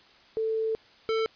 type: tone pair in turn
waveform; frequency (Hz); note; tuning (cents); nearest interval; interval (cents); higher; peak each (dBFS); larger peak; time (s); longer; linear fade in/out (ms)
sine / square; 443.2 / 444.9; A4 / A4; +13 / +19; unison; 6; second; -25; neither; 0.37-0.75 / 1.09-1.26; first; 0
effects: white hiss -56 dBFS RMS until 1.35 s + resampled to 11025 Hz